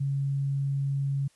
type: tone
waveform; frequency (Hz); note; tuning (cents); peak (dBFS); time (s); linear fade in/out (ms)
sine; 138.59; C#3; 0; -25; 0-1.28; 10
effects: white hiss -64 dBFS RMS until 1.35 s + resampled to 24000 Hz